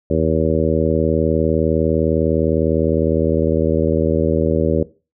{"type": "harmonic tone", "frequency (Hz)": 79.8, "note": "D#2", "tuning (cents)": 44, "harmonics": [1, 2, 3, 4, 5, 6, 7], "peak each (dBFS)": [-22, -22, -22, -22, -22, -22, -22], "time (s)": [0.1, 4.83], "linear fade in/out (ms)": 5, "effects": ["noise-tail reverb RT60 0.3 s tail -17 dB re dry"]}